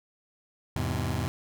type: chord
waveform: sawtooth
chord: E augmented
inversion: none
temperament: just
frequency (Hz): 82.41 / 103.01 / 128.76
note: E2 / G#2 / B#2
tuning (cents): 0 / -14 / -27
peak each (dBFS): -28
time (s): 0.76-1.28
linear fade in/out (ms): 0
effects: none